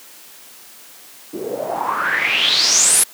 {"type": "noise with low-pass filter sweep", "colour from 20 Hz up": "white", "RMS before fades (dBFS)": -17, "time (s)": [1.33, 3.04], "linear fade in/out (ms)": 10, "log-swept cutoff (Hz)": [330, 11000], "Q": 7.7, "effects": ["white hiss -42 dBFS RMS until 3.13 s", "high-pass 200 Hz 12 dB/octave"]}